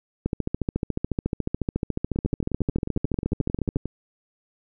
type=two click trains; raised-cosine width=3 ms; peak=-11 / -15 dBFS; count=50 / 20; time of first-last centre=0.26-3.76 / 2.16-3.856 s; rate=14 / 11.2 Hz; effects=none